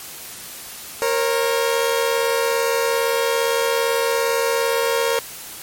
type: tone pair together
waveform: sawtooth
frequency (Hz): 466.2 / 543.8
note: A#4 / C#5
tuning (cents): 0 / -33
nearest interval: minor third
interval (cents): 267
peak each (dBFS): -15 / -18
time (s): 1.02-5.19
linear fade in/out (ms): 0
effects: white hiss -35 dBFS RMS until 5.62 s + MP3 64 kbps

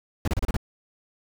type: noise bursts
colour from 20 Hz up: brown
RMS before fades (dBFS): -23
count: 6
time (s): 0.25-0.567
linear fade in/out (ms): 2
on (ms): 27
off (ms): 31
effects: none

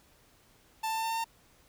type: tone with pitch steps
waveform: 45% pulse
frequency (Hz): 885 / 890.1 / 895.3 / 900.5 / 905.7 / 910.9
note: A5 / A5 / A5 / A5 / A5 / A#5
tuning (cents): +10 / +20 / +30 / +40 / +50 / -40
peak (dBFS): -30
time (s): 0.83-1.244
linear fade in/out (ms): 10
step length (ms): 69
effects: pink hiss -63 dBFS RMS until 1.68 s

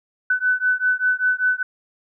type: beating tone pair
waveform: sine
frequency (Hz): 1500 / 1505.1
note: F#6 / F#6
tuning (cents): +23 / +29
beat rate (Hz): 5.1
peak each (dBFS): -20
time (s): 0.3-1.63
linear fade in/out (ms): 5
effects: none

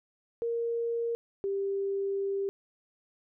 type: tone pair in turn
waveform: sine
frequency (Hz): 466.2 / 394.4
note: A#4 / G4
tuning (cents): 0 / +11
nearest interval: minor third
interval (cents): 289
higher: first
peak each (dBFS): -28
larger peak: neither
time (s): 0.42-1.15 / 1.44-2.49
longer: second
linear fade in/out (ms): 0
effects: none

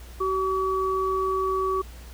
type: tone pair together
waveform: sine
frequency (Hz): 380 / 1138.7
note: F#4 / C#6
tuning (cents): +46 / +46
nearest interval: octave + perfect fifth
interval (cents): 1900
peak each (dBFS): -25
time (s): 0.2-1.82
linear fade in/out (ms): 10
effects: added 60 Hz sine -40 dBFS peak until 2.13 s + pink hiss -49 dBFS RMS until 2.13 s

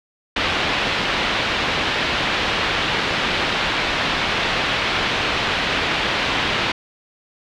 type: low-pass noise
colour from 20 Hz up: white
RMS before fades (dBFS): -21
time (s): 0.36-6.72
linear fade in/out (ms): 5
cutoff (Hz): 3500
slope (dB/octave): 24
effects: none

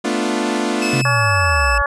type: chord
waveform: sawtooth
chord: B half-diminished seventh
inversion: third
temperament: equal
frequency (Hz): 220 / 246.9 / 293.7 / 349.2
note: A3 / B3 / D4 / F4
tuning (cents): 0 / 0 / 0 / 0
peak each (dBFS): -19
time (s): 0.04-1.02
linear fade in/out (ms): 10
type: tone with pitch glide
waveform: sawtooth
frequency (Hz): 2600 to 2629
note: E7 to E7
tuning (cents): -24 to -5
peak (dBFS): -18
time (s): 0.82-1.78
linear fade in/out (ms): 2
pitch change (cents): +19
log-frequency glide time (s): 0.96-1.51
type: linear sweep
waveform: sine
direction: down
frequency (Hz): 140 to 51.91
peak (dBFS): -17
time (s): 0.93-1.82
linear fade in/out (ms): 5
type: harmonic tone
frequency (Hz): 283.7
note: C#4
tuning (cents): +40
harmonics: 2 / 3 / 4 / 5 / 6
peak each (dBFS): -24 / -25 / -19 / -23 / -20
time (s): 1.05-1.86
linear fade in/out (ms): 2
effects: resampled to 22050 Hz

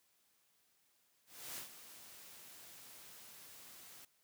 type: noise with ADSR envelope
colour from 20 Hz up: white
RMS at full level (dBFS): -45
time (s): 1.26-4.05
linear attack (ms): 310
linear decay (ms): 110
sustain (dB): -11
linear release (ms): 4
effects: white hiss -75 dBFS RMS until 4.23 s + high-pass 80 Hz 12 dB/octave

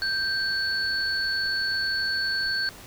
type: tone pair together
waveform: sine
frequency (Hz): 1568 / 4426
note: G6 / C#8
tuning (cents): 0 / -3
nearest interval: octave + tritone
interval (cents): 1797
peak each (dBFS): -26 / -27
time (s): 0.02-2.69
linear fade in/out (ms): 0
effects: pink hiss -45 dBFS RMS until 2.86 s

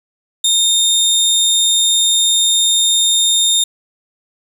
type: tone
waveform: 25% pulse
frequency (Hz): 3657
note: A#7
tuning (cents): -34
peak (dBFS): -7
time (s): 0.44-3.64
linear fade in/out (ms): 5
effects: none

